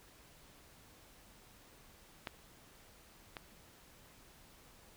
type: clicks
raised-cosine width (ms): 0.3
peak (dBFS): -23 / -27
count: 2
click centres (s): 2.272 / 3.368
effects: pink hiss -61 dBFS RMS until 4.96 s